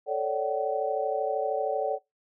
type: chord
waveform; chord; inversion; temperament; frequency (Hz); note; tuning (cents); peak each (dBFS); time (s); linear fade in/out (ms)
sine; D major seventh; second; equal with one note detuned; 440 / 554.4 / 587.3 / 759.5; A4 / C#5 / D5 / F#5; 0 / 0 / 0 / +45; -31; 0.06-1.99; 50
effects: noise-tail reverb RT60 0.2 s tail -23 dB re dry